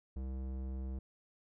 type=tone with low-pass filter; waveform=square; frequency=65.41 Hz; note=C2; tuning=in tune; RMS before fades=-40 dBFS; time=0.16-0.99 s; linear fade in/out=5 ms; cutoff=470 Hz; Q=0.55; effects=none